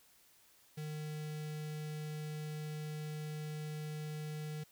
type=tone with notch filter; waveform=square; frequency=152.5 Hz; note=D#3; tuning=34 cents flat; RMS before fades=-42 dBFS; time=0.77-4.64 s; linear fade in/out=10 ms; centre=990 Hz; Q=1.3; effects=white hiss -66 dBFS RMS until 4.71 s